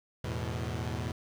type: chord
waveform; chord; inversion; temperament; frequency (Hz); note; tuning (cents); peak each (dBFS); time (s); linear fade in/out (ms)
sawtooth; E suspended fourth; none; equal with one note detuned; 82.41 / 107.74 / 123.47; E2 / A2 / B2; 0 / -36 / 0; -33; 0.24-1.12; 5
effects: low-pass 7000 Hz 12 dB/octave + 9-bit